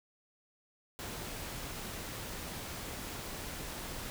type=noise; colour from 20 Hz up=pink; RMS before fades=-42 dBFS; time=0.99-4.1 s; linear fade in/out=0 ms; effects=none